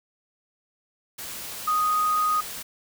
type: tone in noise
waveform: sine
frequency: 1244.5 Hz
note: D#6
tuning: in tune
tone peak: -20 dBFS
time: 1.67-2.41 s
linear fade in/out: 10 ms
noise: white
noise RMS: -36 dBFS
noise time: 1.18-2.63 s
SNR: +13 dB
effects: none